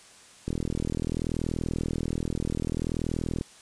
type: click train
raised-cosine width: 3 ms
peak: -16 dBFS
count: 120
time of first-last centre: 0.48-3.411 s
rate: 40.6 Hz
effects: white hiss -52 dBFS RMS until 3.61 s + resampled to 22050 Hz